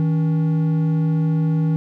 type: tone pair together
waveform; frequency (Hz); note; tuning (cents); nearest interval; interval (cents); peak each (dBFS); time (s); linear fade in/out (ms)
triangle; 159.33 / 283.9; D#3 / C#4; +41 / +41; minor seventh; 1000; -14 / -25; 0-1.76; 0
effects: none